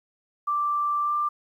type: tone with pitch glide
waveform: sine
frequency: 1174.7 to 1185.6 Hz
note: D6 to D6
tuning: 0 to +16 cents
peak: -22 dBFS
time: 0.47-1.29 s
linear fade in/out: 10 ms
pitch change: +16 cents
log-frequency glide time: 1.02-1.14 s
effects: 10-bit